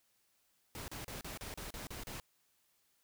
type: noise bursts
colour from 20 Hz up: pink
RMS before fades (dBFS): -45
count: 9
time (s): 0.75-2.2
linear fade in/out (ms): 0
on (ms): 130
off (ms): 35
effects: white hiss -75 dBFS RMS until 3.03 s